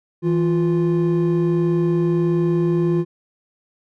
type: tone pair together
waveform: triangle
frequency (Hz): 164.23 / 349.2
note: E3 / F4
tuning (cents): -6 / 0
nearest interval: octave + minor second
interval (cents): 1306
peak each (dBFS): -16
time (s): 0.22-3.05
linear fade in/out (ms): 50
effects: tanh soft clip ceiling -6 dBFS